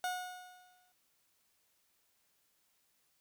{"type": "tone with exponential decay", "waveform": "30% pulse", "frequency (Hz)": 728, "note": "F#5", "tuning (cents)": -28, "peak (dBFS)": -30, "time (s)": [0.04, 0.92], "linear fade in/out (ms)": 1, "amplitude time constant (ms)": 190, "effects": ["white hiss -75 dBFS RMS until 3.2 s"]}